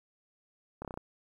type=slowing click train; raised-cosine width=1 ms; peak=-25 dBFS; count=6; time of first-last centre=0.82-0.975 s; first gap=28 ms; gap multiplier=1.05; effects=10-bit